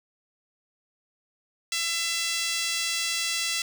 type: tone with high-pass filter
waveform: 5% pulse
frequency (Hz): 671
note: E5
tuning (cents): +31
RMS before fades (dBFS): -28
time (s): 1.72-3.62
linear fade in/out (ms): 2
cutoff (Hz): 2200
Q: 1.2
effects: none